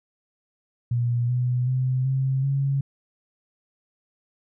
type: tone with pitch steps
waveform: sine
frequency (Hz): 120 / 124.23 / 128.61 / 133.15 / 137.84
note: B2 / B2 / C3 / C3 / C#3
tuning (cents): -49 / +11 / -29 / +31 / -9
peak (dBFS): -20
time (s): 0.91-2.81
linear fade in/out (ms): 5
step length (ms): 380
effects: none